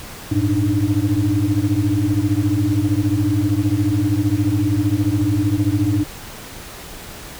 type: tone cluster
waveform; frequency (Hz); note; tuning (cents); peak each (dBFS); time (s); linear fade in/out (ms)
sine; 98.8 / 112.2 / 292.9 / 307.8; G2 / A2 / D4 / D#4; +14 / +34 / -5 / -19; -20; 0.31-6.04; 10
effects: tanh soft clip ceiling -6 dBFS + pink hiss -35 dBFS RMS until 7.39 s